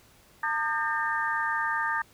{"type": "harmonic tone with a mistuned harmonic", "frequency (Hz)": 302.7, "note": "D#4", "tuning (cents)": -48, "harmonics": [3, 4, 5, 6], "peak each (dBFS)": [-31, -31, -31, -31], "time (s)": [0.43, 2.02], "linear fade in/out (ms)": 5, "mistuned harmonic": 5, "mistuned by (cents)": 87, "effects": ["pink hiss -58 dBFS RMS until 2.13 s"]}